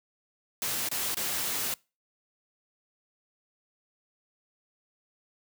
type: noise with dropouts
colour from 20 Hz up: white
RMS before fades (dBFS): -31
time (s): 0.62-1.74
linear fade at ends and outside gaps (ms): 1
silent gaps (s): 0.888-0.914 / 1.145-1.169
effects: noise-tail reverb RT60 0.3 s tail -25 dB re dry + high-pass 80 Hz 12 dB/octave

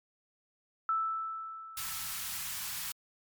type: tone with exponential decay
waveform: sine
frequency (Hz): 1318.5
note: E6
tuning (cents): 0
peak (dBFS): -26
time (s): 0.89-2.69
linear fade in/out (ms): 1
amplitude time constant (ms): 390
type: band-stop noise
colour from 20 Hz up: white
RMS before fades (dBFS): -38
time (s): 1.77-2.92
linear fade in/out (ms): 2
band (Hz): 180 to 890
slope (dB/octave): 24
effects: MP3 96 kbps

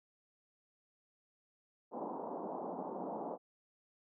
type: band-pass noise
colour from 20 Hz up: white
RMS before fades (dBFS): -42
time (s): 1.91-3.38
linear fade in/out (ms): 50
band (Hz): 180 to 950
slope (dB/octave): 48
effects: none

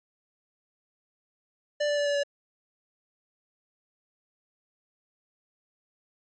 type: tone with pitch steps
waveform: square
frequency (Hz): 589 / 584.3 / 579.6 / 574.9 / 570.3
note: D5 / D5 / D5 / D5 / C#5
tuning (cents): +5 / -9 / -23 / -37 / +49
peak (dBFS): -25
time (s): 1.8-2.235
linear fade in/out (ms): 10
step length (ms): 87
effects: resampled to 16000 Hz

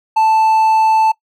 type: tone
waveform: triangle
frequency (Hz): 880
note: A5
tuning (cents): 0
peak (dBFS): -7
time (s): 0.16-1.12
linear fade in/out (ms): 10
effects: noise-tail reverb RT60 0.1 s tail -21 dB re dry

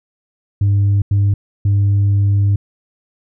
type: tone bursts at uneven times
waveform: sine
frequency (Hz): 100.4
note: G2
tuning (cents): +42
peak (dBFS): -8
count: 3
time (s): 0.61-1.02 / 1.11-1.34 / 1.65-2.56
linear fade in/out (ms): 5
effects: tanh soft clip ceiling -9 dBFS

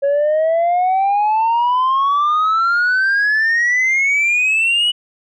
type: exponential sweep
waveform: sine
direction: up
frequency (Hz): 553 to 2960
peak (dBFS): -10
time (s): 0.02-4.92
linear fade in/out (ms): 20
effects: tanh soft clip ceiling -11 dBFS

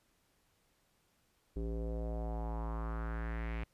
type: tone with low-pass filter sweep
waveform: square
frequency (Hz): 56.2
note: A1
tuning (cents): +37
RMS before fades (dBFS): -38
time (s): 1.56-3.64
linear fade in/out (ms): 5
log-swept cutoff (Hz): 380 to 2400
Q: 3.2
effects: pink hiss -74 dBFS RMS until 3.73 s + resampled to 32000 Hz

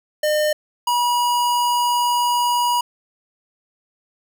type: tone pair in turn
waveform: square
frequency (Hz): 606 / 967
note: D#5 / B5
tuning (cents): -46 / -37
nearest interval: minor sixth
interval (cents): 809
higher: second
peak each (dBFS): -17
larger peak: neither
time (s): 0.23-0.53 / 0.87-2.81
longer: second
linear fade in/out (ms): 5
effects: none

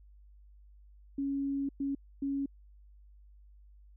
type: tone bursts at uneven times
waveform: sine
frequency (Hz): 277.2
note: C#4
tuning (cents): 0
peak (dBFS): -30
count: 3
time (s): 1.18-1.69 / 1.8-1.95 / 2.22-2.46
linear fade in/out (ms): 5
effects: added 50 Hz sine -54 dBFS peak until 3.96 s

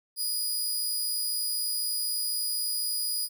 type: tone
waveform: 15% pulse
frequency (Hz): 4922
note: D#8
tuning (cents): -20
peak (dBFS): -21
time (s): 0.16-3.29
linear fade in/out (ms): 50
effects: none

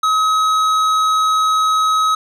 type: tone with tanh clipping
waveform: sine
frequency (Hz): 1275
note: D#6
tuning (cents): +42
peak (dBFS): -14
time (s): 0.03-2.15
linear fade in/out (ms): 5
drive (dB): 12
effects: none

